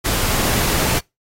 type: noise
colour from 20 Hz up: pink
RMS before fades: -19 dBFS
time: 0.04-1 s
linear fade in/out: 20 ms
effects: noise-tail reverb RT60 0.2 s tail -24 dB re dry + AAC 48 kbps